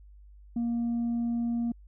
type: tone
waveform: sine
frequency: 235.2 Hz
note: A#3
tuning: 16 cents sharp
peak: -24 dBFS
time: 0.56-1.72 s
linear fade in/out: 5 ms
effects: tanh soft clip ceiling -25 dBFS + added 50 Hz sine -49 dBFS peak until 1.87 s